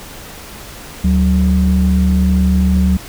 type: tone pair together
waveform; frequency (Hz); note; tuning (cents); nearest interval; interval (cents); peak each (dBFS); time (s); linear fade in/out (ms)
sine; 73.73 / 185.8; D2 / F#3; +7 / +7; octave + major third; 1600; -11; 1.04-2.97; 5
effects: tanh soft clip ceiling -4 dBFS + pink hiss -33 dBFS RMS until 3.08 s